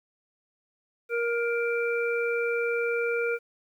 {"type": "harmonic tone", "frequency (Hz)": 469.9, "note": "A#4", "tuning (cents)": 14, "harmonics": [1, 3, 5], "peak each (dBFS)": [-26, -31, -33], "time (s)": [1.09, 3.39], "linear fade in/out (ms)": 50, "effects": ["10-bit"]}